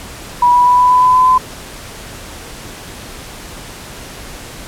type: tone with pitch steps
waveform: sine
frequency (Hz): 975 / 981.2 / 987.5 / 993.8 / 1000.1 / 1006.5 / 1012.9 / 1019.3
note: B5 / B5 / B5 / B5 / B5 / B5 / B5 / C6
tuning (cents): -23 / -12 / 0 / +11 / +21 / +33 / +43 / -46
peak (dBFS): -6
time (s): 0.42-1.38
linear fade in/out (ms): 5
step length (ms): 120
effects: pink hiss -31 dBFS RMS until 4.67 s + low-pass 12000 Hz 12 dB/octave